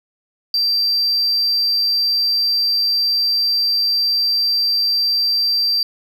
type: tone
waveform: sine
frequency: 4699 Hz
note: D8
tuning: in tune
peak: -12 dBFS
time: 0.54-5.83 s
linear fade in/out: 2 ms
effects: tanh soft clip ceiling -13 dBFS + 9-bit